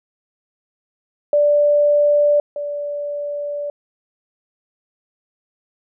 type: tone pair in turn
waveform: sine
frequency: 586 / 581.3 Hz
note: D5 / D5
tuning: -4 / -18 cents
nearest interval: unison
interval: 14 cents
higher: first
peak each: -11 / -22 dBFS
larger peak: first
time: 1.33-2.4 / 2.56-3.7 s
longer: second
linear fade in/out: 2 ms
effects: none